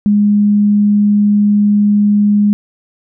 sine tone, 206.4 Hz, G#3, 10 cents flat, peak -7 dBFS, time 0.06-2.53 s, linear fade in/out 0 ms, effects none

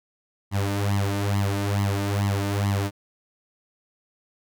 sawtooth tone with flanger, 100.3 Hz, G2, 40 cents sharp, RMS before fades -24 dBFS, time 0.51-2.91 s, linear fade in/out 50 ms, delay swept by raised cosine 0.97 to 3.37 ms, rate 2.3 Hz, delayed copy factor +1, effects none

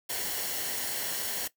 white noise with comb filter, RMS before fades -33 dBFS, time 0.09-1.48 s, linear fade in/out 10 ms, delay 0.81 ms, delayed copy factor -0.5, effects noise-tail reverb RT60 0.1 s tail -17 dB re dry

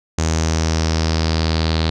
sawtooth tone with low-pass filter sweep, 80.3 Hz, E2, 45 cents flat, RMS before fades -18 dBFS, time 0.18-1.9 s, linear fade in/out 5 ms, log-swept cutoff 6600 to 4200 Hz, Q 4.8, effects none

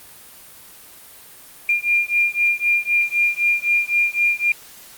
sine beating tone pair, 2400 / 2403.9 Hz, D7 / D7, +37 / +40 cents, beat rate 3.9 Hz, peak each -19 dBFS, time 1.69-4.52 s, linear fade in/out 2 ms, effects white hiss -43 dBFS RMS until 4.97 s + Opus 32 kbps

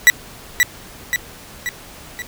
40% pulse tone with echo, 1955 Hz, B6, 18 cents flat, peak -4 dBFS, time 0.07-0.1 s, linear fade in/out 0 ms, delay 530 ms, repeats 4, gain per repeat -5 dB, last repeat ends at 2.22 s, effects pink hiss -39 dBFS RMS until 2.27 s

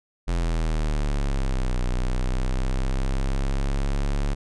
square exponential two-way sweep, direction down then up, 43.64 to 30.74 to 35.58 Hz, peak -22 dBFS, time 0.27-4.35 s, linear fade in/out 20 ms, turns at 1.78 s, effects resampled to 22050 Hz

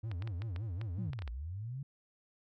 triangle tone with vibrato, 98.6 Hz, G2, 11 cents sharp, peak -34 dBFS, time 0.03-1.11 s, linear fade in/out 10 ms, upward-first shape sine, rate 5.3 Hz, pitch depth 280 cents each way
clicks, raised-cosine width 0.3 ms, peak -30 dBFS, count 10, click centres 0.115 / 0.223 / 0.275 / 0.42 / 0.562 / 0.814 / 1.133 / 1.19 / 1.221 / 1.277 s
sine linear two-way sweep, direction down then up, 200 to 53.9 to 142.5 Hz, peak -38 dBFS, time 0.98-1.83 s, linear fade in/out 5 ms, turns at 1.3 s
effects none

